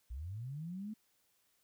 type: linear sweep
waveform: sine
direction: up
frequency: 54.4 to 222 Hz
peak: -40 dBFS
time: 0.1-0.94 s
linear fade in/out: 10 ms
effects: white hiss -75 dBFS RMS until 1.63 s